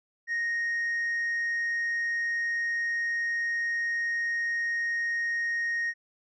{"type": "tone with tanh clipping", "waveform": "sine", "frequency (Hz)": 1864.7, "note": "A#6", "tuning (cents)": 0, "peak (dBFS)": -27, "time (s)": [0.27, 5.94], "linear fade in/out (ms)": 50, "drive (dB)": 1, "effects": []}